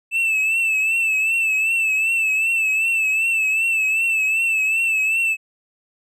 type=tone with vibrato; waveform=triangle; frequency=2636 Hz; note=E7; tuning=1 cent flat; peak=-15 dBFS; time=0.11-5.37 s; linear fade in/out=50 ms; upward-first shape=triangle; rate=2.6 Hz; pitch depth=64 cents each way; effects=none